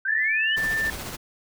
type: linear sweep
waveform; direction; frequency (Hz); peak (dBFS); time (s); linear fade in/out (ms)
sine; up; 1519 to 3053; -24; 0.05-0.56; 5
type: tone with pitch glide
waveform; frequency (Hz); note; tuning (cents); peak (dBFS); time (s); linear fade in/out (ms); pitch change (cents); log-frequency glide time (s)
sine; 1760 to 1778.4; A6 to A6; 0 to +18; -22; 0.08-0.9; 2; +18; 0.38-0.78
type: noise with tremolo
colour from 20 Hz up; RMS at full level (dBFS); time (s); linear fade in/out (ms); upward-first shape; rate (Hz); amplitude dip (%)
pink; -33; 0.56-1.17; 20; sine; 14; 35
effects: none